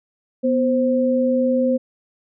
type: tone pair together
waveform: sine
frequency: 247 / 523.3 Hz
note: B3 / C5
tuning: 0 / 0 cents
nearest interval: octave + minor second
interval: 1300 cents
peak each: -18 dBFS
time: 0.43-1.78 s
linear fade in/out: 20 ms
effects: none